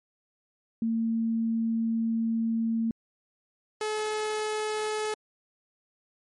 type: tone pair in turn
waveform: sine / sawtooth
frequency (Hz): 226.9 / 428.6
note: A#3 / A4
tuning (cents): -47 / -45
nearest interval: major seventh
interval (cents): 1102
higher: second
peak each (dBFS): -24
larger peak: neither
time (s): 0.82-2.91 / 3.81-5.14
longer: first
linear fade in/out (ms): 2
effects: MP3 48 kbps